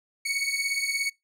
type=beating tone pair; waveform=sawtooth; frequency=2217 / 2234 Hz; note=C#7 / C#7; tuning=0 / +13 cents; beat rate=17 Hz; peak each=-25 dBFS; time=0.25-1.1 s; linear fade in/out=10 ms; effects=noise-tail reverb RT60 0.2 s tail -24 dB re dry + low-pass 12000 Hz 12 dB/octave